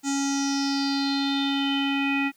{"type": "tone with low-pass filter sweep", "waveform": "square", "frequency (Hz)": 277.2, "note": "C#4", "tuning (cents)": 0, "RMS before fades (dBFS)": -25, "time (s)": [0.03, 2.32], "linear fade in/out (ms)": 50, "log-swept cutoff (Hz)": [7100, 2300], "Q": 6.8, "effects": ["white hiss -62 dBFS RMS until 2.36 s"]}